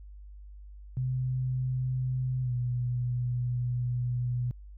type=tone with pitch glide; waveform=sine; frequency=128.3 to 123.07 Hz; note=C3 to B2; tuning=-34 to -6 cents; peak=-27 dBFS; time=0.97-4.51 s; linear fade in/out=0 ms; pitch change=-72 cents; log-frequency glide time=2.42-2.51 s; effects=added 50 Hz sine -44 dBFS peak until 4.77 s